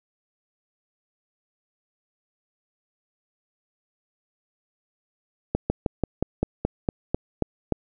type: slowing click train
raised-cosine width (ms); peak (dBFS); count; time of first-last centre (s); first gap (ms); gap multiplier
2; -8; 11; 5.55-7.723; 150; 1.08
effects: none